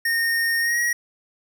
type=tone with pitch glide; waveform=square; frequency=1842 to 1898.2 Hz; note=A#6 to A#6; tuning=-21 to +31 cents; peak=-20 dBFS; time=0.05-0.93 s; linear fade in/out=5 ms; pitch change=+52 cents; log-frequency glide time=0.6-0.79 s; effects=none